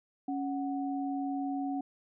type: tone pair together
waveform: sine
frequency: 277.2 / 740 Hz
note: C#4 / F#5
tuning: 0 / 0 cents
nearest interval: octave + perfect fourth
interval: 1700 cents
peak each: -32 / -37 dBFS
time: 0.28-1.81 s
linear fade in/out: 5 ms
effects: none